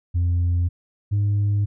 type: tone pair in turn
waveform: sine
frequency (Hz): 87.31 / 102.27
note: F2 / G#2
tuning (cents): 0 / -26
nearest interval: minor third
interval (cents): 274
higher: second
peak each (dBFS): -15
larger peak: neither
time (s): 0.14-0.69 / 1.11-1.66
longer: neither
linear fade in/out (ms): 20
effects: tanh soft clip ceiling -16 dBFS